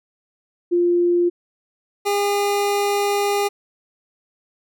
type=tone pair in turn; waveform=sine / 25% pulse; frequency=349.2 / 405.7 Hz; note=F4 / G#4; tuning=0 / -41 cents; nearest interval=minor third; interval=259 cents; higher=second; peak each=-14 dBFS; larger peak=neither; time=0.71-1.3 / 2.05-3.49 s; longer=second; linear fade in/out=20 ms; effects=none